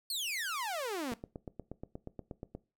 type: exponential sweep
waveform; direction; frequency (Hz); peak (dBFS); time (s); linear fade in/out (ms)
sawtooth; down; 4511 to 220; -31; 0.1-1.14; 2
type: click train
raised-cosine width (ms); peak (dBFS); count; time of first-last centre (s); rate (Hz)
2; -28; 13; 1.12-2.55; 8.39
effects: noise-tail reverb RT60 0.3 s tail -19 dB re dry